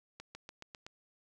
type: accelerating click train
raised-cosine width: 0.2 ms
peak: -29 dBFS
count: 6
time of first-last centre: 0.2-0.865 s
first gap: 150 ms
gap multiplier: 0.94
effects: none